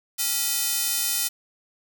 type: tone with high-pass filter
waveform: square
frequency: 277.2 Hz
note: C#4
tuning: in tune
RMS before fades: -25 dBFS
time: 0.18-1.29 s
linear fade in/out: 20 ms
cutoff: 5800 Hz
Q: 0.52
effects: none